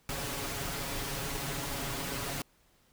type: noise with comb filter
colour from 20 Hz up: pink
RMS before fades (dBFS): -36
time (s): 0.09-2.42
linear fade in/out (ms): 2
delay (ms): 7.2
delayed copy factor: +0.7
effects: pink hiss -67 dBFS RMS until 2.92 s

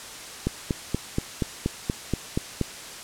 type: click train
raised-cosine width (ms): 3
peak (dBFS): -10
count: 10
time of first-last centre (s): 0.47-2.613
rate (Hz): 4.2
effects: white hiss -39 dBFS RMS until 3.03 s + low-pass 9000 Hz 12 dB/octave

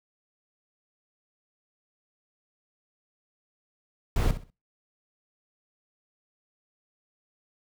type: noise with echo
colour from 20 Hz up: brown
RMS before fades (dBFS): -23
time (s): 4.16-4.31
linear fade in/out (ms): 2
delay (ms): 64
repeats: 3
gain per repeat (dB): -12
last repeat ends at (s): 4.502
effects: noise-tail reverb RT60 0.3 s tail -26 dB re dry

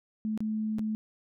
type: tone with dropouts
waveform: sine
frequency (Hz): 216.6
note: A3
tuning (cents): -27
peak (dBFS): -28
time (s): 0.25-0.95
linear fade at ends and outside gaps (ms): 0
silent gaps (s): 0.376-0.405 / 0.785-0.793
effects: none

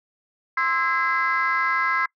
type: tone cluster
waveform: sine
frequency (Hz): 1050 / 1317 / 1636 / 2049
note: C6 / E6 / G#6 / C7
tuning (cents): +6 / -2 / -26 / -37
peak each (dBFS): -24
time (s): 0.57-2.06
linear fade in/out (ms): 5
effects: noise-tail reverb RT60 0.1 s tail -25 dB re dry + tanh soft clip ceiling -13 dBFS

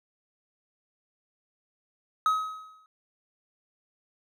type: tone with exponential decay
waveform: triangle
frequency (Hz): 1272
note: D#6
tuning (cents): +38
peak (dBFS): -17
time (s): 2.26-2.86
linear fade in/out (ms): 1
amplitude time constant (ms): 130
effects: none

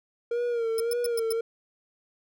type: tone with vibrato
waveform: triangle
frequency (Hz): 466.2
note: A#4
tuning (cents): 0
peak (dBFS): -23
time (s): 0.31-1.41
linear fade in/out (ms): 5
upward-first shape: sine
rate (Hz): 1.8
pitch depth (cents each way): 63
type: tone bursts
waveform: 10% pulse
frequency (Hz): 5274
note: E8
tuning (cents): 0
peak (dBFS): -25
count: 5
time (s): 0.78-1.325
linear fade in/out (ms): 2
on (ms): 21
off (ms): 110
effects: none

